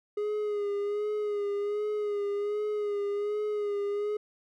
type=tone with vibrato; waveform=triangle; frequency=413.6 Hz; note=G#4; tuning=7 cents flat; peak=-26 dBFS; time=0.17-4.17 s; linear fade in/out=5 ms; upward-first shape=sine; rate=1.3 Hz; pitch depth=37 cents each way; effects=none